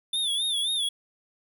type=tone with vibrato; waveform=square; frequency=3520 Hz; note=A7; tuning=in tune; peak=-25 dBFS; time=0.13-0.89 s; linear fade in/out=5 ms; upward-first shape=sine; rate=3.8 Hz; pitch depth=100 cents each way; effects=11-bit